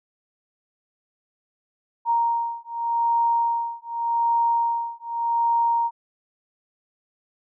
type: beating tone pair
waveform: sine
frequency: 932.3 / 933.15 Hz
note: A#5 / A#5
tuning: 0 / +2 cents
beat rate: 0.85 Hz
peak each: -23 / -23 dBFS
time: 2.05-5.91 s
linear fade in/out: 50 ms
effects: none